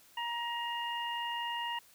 harmonic tone, 944 Hz, A#5, 22 cents sharp, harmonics 1 / 2 / 3, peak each -36 / -41 / -39 dBFS, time 0.17-1.79 s, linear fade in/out 5 ms, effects white hiss -61 dBFS RMS until 1.94 s

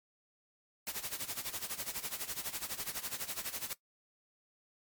white noise with tremolo, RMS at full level -37 dBFS, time 0.87-3.73 s, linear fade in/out 0 ms, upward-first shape sine, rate 12 Hz, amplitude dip 80%, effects noise-tail reverb RT60 0.1 s tail -18 dB re dry + MP3 96 kbps

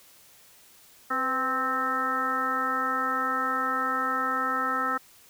harmonic tone with a mistuned harmonic, 261.6 Hz, C4, in tune, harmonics 1 / 2 / 3 / 4 / 5 / 6 / 7, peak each -36 / -37 / -37 / -36 / -26 / -38 / -34 dBFS, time 1.1-4.98 s, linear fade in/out 10 ms, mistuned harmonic 2, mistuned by -60 cents, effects white hiss -55 dBFS RMS until 5.29 s

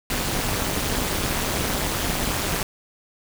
pink noise with amplitude modulation, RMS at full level -21 dBFS, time 0.1-2.63 s, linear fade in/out 2 ms, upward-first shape sine, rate 211 Hz, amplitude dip 85%, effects none

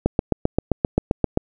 click train, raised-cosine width 2 ms, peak -3 dBFS, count 11, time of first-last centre 0.06-1.374 s, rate 7.61 Hz, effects none

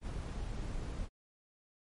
brown noise, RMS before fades -39 dBFS, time 0.01-1.09 s, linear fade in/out 50 ms, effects MP3 48 kbps

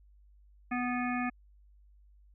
harmonic tone with a mistuned harmonic, 246.9 Hz, B3, in tune, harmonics 1 / 3 / 5 / 7 / 9 / 10, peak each -32 / -37 / -39 / -40 / -42 / -42 dBFS, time 0.71-1.3 s, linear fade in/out 10 ms, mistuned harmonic 9, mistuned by -33 cents, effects added 50 Hz sine -57 dBFS peak until 2.34 s

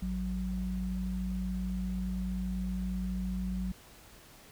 sine tone pair together, 54.75 / 185 Hz, A1 / F#3, -8 / 0 cents, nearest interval octave + major sixth, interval 2108 cents, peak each -35 / -33 dBFS, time 0.02-3.72 s, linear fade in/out 5 ms, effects pink hiss -55 dBFS RMS until 4.51 s

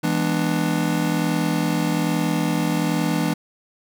square chord, E dominant seventh, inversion none, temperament just, 164.81 / 206 / 247.2 / 296.7 Hz, E3 / G#3 / B3 / D4, 0 / -14 / +2 / +18 cents, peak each -24 / -27 / -28 / -25 dBFS, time 0.03-3.34 s, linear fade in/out 10 ms, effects none

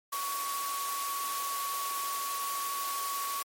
sine tone in noise, 1122 Hz, C#6, 21 cents sharp, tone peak -33 dBFS, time 0.12-3.43 s, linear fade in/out 10 ms, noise white, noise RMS -37 dBFS, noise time 0.12-3.43 s, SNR +1 dB, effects high-pass 400 Hz 12 dB/octave + MP3 64 kbps

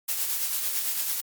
blue noise with tremolo, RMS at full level -26 dBFS, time 0.08-1.21 s, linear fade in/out 10 ms, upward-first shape triangle, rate 9 Hz, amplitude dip 45%, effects Opus 48 kbps

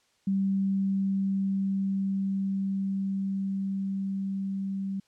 sine tone with level ramp, 194.5 Hz, G3, 13 cents flat, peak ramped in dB -23 to -29 dBFS, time 0.27-5 s, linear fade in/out 5 ms, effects white hiss -68 dBFS RMS until 5.07 s + low-pass 7000 Hz 12 dB/octave

